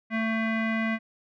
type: tone with low-pass filter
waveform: square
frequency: 223.1 Hz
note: A3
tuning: 24 cents sharp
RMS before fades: -27 dBFS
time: 0.1-0.99 s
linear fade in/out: 50 ms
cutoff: 2100 Hz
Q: 5
effects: none